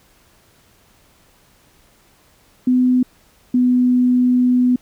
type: tone pair in turn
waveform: sine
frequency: 252 / 249.1 Hz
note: B3 / B3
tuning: +35 / +15 cents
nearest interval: unison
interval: 20 cents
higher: first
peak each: -11 dBFS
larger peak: neither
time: 2.67-3.03 / 3.54-4.76 s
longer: second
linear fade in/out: 5 ms
effects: pink hiss -54 dBFS RMS until 4.81 s